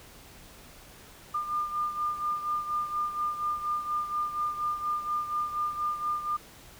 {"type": "beating tone pair", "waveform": "sine", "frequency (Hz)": [1203, 1207.2], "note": ["D6", "D6"], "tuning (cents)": [41, 47], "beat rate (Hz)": 4.2, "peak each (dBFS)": [-29, -35], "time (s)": [1.34, 6.37], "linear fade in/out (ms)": 10, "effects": ["pink hiss -51 dBFS RMS until 6.79 s"]}